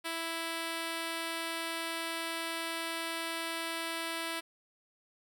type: tone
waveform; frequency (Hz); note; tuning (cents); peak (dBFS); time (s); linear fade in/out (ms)
5% pulse; 330; E4; +2; -23; 0.04-4.41; 20
effects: none